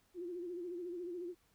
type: tone with vibrato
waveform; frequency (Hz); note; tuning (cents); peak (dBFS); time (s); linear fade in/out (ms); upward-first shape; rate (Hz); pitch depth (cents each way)
sine; 351.8; F4; +13; -40; 0.14-1.35; 50; sine; 14; 70
effects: pink hiss -73 dBFS RMS until 1.54 s